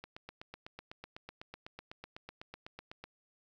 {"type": "click train", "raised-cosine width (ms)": 0.3, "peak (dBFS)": -29, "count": 25, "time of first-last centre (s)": [0.04, 3.04], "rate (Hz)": 8, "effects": ["10-bit"]}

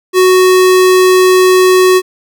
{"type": "tone", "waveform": "square", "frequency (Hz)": 370, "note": "F#4", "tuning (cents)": 0, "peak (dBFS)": -5, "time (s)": [0.13, 2.02], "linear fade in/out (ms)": 50, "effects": []}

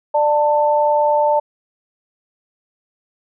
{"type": "tone pair together", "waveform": "sine", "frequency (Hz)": [593, 889.1], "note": ["D5", "A5"], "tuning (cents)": [17, 18], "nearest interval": "perfect fifth", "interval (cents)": 701, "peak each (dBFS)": -15, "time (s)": [0.14, 1.4], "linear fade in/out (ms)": 10, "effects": []}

